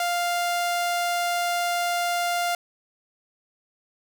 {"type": "tone", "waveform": "sawtooth", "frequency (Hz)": 699, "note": "F5", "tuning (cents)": 1, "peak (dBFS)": -19, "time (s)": [0, 2.55], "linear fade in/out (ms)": 2, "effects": []}